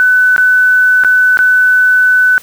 sine tone with dropouts, 1500 Hz, F#6, 23 cents sharp, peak -5 dBFS, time 0-2.38 s, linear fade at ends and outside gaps 0 ms, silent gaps 0.363-0.38 / 1.037-1.047 / 1.372-1.39 s, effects white hiss -37 dBFS RMS until 2.42 s

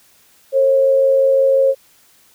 sine tone pair together, 453.2 / 539 Hz, A#4 / C#5, -49 / -49 cents, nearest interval minor third, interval 300 cents, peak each -22 / -10 dBFS, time 0.52-1.75 s, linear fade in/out 50 ms, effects white hiss -52 dBFS RMS until 2.34 s

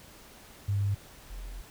sine tone pair in turn, 100.4 / 43.05 Hz, G2 / F1, +42 / -24 cents, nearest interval octave + minor third, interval 1466 cents, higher first, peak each -25 / -37 dBFS, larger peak first, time 0.68-0.95 / 1.3-1.62 s, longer second, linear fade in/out 10 ms, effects pink hiss -52 dBFS RMS until 1.7 s

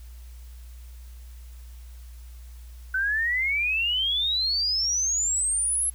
sine exponential sweep, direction up, 1507 to 11175 Hz, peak -22 dBFS, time 2.94-5.9 s, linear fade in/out 5 ms, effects added 60 Hz sine -40 dBFS peak until 5.94 s + white hiss -57 dBFS RMS until 5.94 s

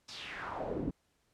brown noise with band-pass filter sweep, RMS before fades -39 dBFS, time 0.08-0.91 s, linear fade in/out 10 ms, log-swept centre 5400 to 230 Hz, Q 3.1, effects pink hiss -75 dBFS RMS until 1.33 s + low-pass 11000 Hz 12 dB/octave

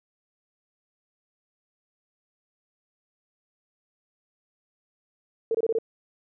sine tone bursts, 451.3 Hz, A4, 44 cents sharp, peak -21 dBFS, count 5, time 5.51-5.786 s, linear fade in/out 2 ms, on 36 ms, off 24 ms, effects none

